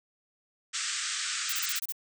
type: band-pass noise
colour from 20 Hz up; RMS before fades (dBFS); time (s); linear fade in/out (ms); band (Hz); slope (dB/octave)
white; -33; 0.73-1.8; 20; 1200 to 8400; 96
type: noise bursts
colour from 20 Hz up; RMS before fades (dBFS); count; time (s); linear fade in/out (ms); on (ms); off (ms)
violet; -33; 7; 1.49-1.923; 5; 37; 29
effects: none